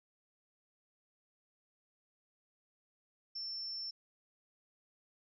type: tone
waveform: sine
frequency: 5380 Hz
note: E8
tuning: 34 cents sharp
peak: -39 dBFS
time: 3.35-3.91 s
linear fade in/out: 10 ms
effects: none